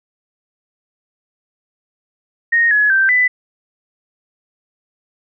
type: tone with pitch steps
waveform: sine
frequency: 1860 / 1691 / 1563 / 1995 Hz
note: A#6 / G#6 / G6 / B6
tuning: -4 / +31 / -6 / +17 cents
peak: -10 dBFS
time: 2.52-3.28 s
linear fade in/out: 10 ms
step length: 190 ms
effects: none